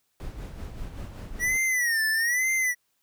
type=noise with tremolo; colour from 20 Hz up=brown; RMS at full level=-35 dBFS; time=0.2-1.57 s; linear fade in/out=0 ms; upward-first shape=sine; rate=5.2 Hz; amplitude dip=50%
type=tone with vibrato; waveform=square; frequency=1913 Hz; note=A#6; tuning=44 cents sharp; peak=-23 dBFS; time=1.39-2.75 s; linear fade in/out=50 ms; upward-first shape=sine; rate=1.1 Hz; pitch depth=150 cents each way
effects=white hiss -73 dBFS RMS until 3.02 s